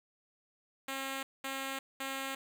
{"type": "tone bursts", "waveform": "5% pulse", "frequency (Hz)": 269.5, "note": "C#4", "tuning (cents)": -49, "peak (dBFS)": -25, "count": 3, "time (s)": [0.88, 2.35], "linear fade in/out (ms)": 5, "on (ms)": 350, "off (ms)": 210, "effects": []}